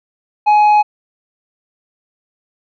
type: tone with tanh clipping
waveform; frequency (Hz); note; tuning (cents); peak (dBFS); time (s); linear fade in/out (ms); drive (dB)
sine; 840; G#5; +19; -8; 0.46-0.83; 20; 5
effects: none